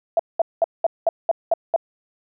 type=tone bursts; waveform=sine; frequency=666 Hz; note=E5; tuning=18 cents sharp; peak=-13 dBFS; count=8; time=0.17-1.762 s; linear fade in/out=2 ms; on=24 ms; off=200 ms; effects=none